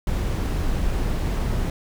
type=noise; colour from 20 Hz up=brown; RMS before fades=-23 dBFS; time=0.07-1.7 s; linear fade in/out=2 ms; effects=none